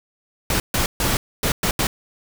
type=noise bursts at uneven times; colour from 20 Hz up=pink; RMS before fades=-20 dBFS; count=6; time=0.5-0.6 / 0.74-0.86 / 1-1.17 / 1.43-1.52 / 1.63-1.71 / 1.79-1.87 s; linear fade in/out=2 ms; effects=none